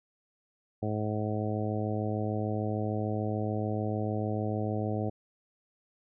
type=harmonic tone; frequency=106.7 Hz; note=G#2; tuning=47 cents sharp; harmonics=1 / 2 / 3 / 4 / 5 / 6 / 7; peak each=-32 / -35 / -37 / -38 / -39 / -40 / -40 dBFS; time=0.82-5.1 s; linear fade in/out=10 ms; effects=none